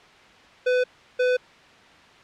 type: tone bursts at uneven times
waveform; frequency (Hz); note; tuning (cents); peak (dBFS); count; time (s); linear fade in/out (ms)
square; 501; B4; +25; -19; 2; 0.66-0.84 / 1.19-1.37; 10
effects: white hiss -50 dBFS RMS until 2.23 s + low-pass 3000 Hz 12 dB/octave